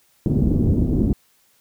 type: low-pass noise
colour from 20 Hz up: white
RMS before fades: -18 dBFS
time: 0.26-1.13 s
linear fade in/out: 2 ms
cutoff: 290 Hz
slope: 24 dB/octave
effects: white hiss -60 dBFS RMS until 1.6 s